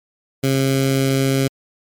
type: tone with notch filter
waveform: 15% pulse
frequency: 134.9 Hz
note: C#3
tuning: 47 cents flat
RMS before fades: -17 dBFS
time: 0.43-1.48 s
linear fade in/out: 10 ms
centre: 990 Hz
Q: 0.84
effects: MP3 96 kbps